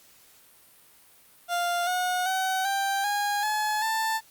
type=tone with pitch steps; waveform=30% pulse; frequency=698.5 / 726.9 / 756.5 / 787.2 / 819.2 / 852.5 / 887.2 Hz; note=F5 / F#5 / F#5 / G5 / G#5 / G#5 / A5; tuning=0 / -31 / +38 / +7 / -24 / +45 / +14 cents; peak=-22 dBFS; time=1.48-4.21 s; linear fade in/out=50 ms; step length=390 ms; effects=white hiss -56 dBFS RMS until 4.3 s + Opus 48 kbps